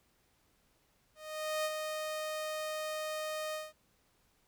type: tone with ADSR envelope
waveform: sawtooth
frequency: 619 Hz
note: D#5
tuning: 9 cents flat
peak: -27 dBFS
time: 1.15-3.73 s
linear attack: 500 ms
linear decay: 41 ms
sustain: -5 dB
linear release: 190 ms
effects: pink hiss -72 dBFS RMS until 4.47 s